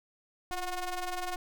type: ring-modulated tone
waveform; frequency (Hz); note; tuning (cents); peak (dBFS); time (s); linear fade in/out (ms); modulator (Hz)
sawtooth; 360; F#4; -47; -26; 0.51-1.36; 0; 370
effects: none